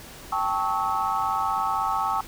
sine chord, A dominant seventh, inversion third, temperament equal with one note detuned, 784 / 880 / 1108.7 / 1292.9 Hz, G5 / A5 / C#6 / E6, 0 / 0 / 0 / -34 cents, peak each -28 dBFS, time 0.32-2.21 s, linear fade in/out 5 ms, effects pink hiss -43 dBFS RMS until 2.27 s

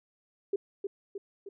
sine tone with echo, 397 Hz, G4, 22 cents sharp, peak -25 dBFS, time 0.53-0.56 s, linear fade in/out 5 ms, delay 310 ms, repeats 3, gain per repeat -5 dB, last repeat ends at 1.49 s, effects none

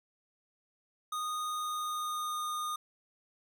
square tone with pitch glide, 1236 to 1225.3 Hz, D#6 to D#6, -12 to -27 cents, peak -34 dBFS, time 1.12-2.76 s, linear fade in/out 5 ms, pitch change -15 cents, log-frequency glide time 1.42-2.45 s, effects none

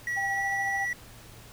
triangle tone with pitch glide, 1931 to 1945.6 Hz, B6 to B6, -39 to -26 cents, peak -26 dBFS, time 0.07-0.93 s, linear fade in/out 2 ms, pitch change +13 cents, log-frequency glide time 0.32-0.42 s
sine tone with tremolo, 789 Hz, G5, 11 cents sharp, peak -29 dBFS, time 0.16-0.86 s, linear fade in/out 20 ms, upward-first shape sine, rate 14 Hz, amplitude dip 40%
effects added 114 Hz sine -52 dBFS peak until 1.52 s + pink hiss -50 dBFS RMS until 1.52 s

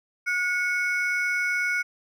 triangle ring-modulated tone, 1831 Hz, A#6, 32 cents flat, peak -18 dBFS, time 0.26-1.83 s, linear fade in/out 20 ms, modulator 382 Hz, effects none

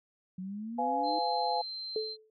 sine exponential sweep, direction up, 181.1 to 319.9 Hz, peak -36 dBFS, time 0.38-1.19 s, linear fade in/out 5 ms
sine chord, F diminished, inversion second, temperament just, 502.9 / 698.5 / 838.1 Hz, Cb5 / F5 / Ab5, +31 / 0 / +16 cents, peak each -36 / -33 / -30 dBFS, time 0.78-1.62 s, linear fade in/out 10 ms
sine tone, 4120 Hz, C8, 28 cents flat, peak -37 dBFS, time 1.03-2.17 s, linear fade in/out 50 ms
sine tone with exponential decay, 435.5 Hz, A4, 18 cents flat, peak -27 dBFS, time 1.96-2.3 s, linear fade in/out 2 ms, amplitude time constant 73 ms
effects none

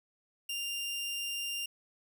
sawtooth tone, 2794 Hz, F7, in tune, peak -31 dBFS, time 0.49-1.66 s, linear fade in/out 5 ms, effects none

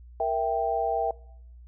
sine chord, E diminished, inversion second, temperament equal, 466.2 / 659.3 / 784 Hz, Bb4 / E5 / G5, 0 / 0 / 0 cents, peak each -30 / -27 / -27 dBFS, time 0.2-1.11 s, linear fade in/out 2 ms, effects noise-tail reverb RT60 0.7 s tail -23 dB re dry + added 60 Hz sine -45 dBFS peak until 1.67 s

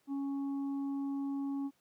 harmonic tone, 277.2 Hz, C#4, in tune, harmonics 1 / 3 / 4, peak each -33 / -51 / -56 dBFS, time 0.07-1.71 s, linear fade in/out 50 ms, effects pink hiss -73 dBFS RMS until 1.8 s + high-pass 150 Hz 12 dB/octave

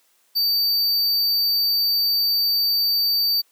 square tone, 4614 Hz, D8, 31 cents flat, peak -18 dBFS, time 0.35-3.42 s, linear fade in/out 20 ms, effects white hiss -62 dBFS RMS until 3.51 s + high-pass 300 Hz 12 dB/octave

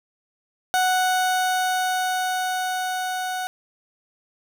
30% pulse tone with level ramp, 740 Hz, F#5, in tune, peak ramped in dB -15 to -23 dBFS, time 0.74-3.47 s, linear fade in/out 0 ms, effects none

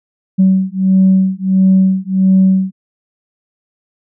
sine beating tone pair, 188.8 / 190.3 Hz, F#3 / F#3, +35 / +49 cents, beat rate 1.5 Hz, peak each -10 dBFS, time 0.38-2.72 s, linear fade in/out 20 ms, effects tanh soft clip ceiling -2 dBFS

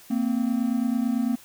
triangle tone pair together, 229.1 / 258.1 Hz, A#3 / C4, -30 / -23 cents, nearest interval major second, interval 207 cents, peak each -22 / -23 dBFS, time 0.1-1.36 s, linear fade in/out 10 ms, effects white hiss -50 dBFS RMS until 1.44 s

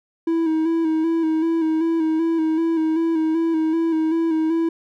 triangle tone with vibrato, 323.5 Hz, E4, 32 cents flat, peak -15 dBFS, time 0.27-4.69 s, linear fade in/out 5 ms, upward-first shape square, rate 2.6 Hz, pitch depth 35 cents each way, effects none

